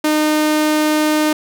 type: tone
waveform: sawtooth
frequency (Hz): 305.7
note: D#4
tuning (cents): -30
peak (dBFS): -9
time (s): 0.04-1.33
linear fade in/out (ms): 5
effects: none